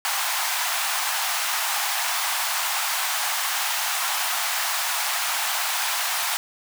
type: high-pass noise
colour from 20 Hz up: pink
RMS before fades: -25 dBFS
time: 0.05-6.37 s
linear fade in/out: 0 ms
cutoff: 730 Hz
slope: 48 dB/octave
effects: none